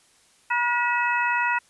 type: harmonic tone with a mistuned harmonic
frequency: 481 Hz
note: B4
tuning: 46 cents flat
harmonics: 2 / 3 / 4 / 5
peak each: -24 / -26 / -27 / -28 dBFS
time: 0.5-1.59 s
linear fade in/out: 10 ms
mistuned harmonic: 5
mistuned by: +120 cents
effects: white hiss -59 dBFS RMS until 1.69 s + resampled to 24000 Hz